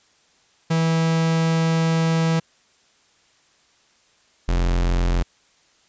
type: tone pair in turn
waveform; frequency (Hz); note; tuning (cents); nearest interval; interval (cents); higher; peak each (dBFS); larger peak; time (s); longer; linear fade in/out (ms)
45% pulse; 163.2 / 43.75; E3 / F1; -17 / +4; octave + major seventh; 2279; first; -17; neither; 0.7-2.4 / 4.48-5.23; first; 10
effects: white hiss -59 dBFS RMS until 5.88 s + resampled to 16000 Hz